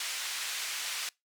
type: band-pass noise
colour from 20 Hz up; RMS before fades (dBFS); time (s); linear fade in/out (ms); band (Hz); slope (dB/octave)
pink; -36; 0-1.09; 2; 2000 to 9200; 12
effects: noise-tail reverb RT60 0.2 s tail -24 dB re dry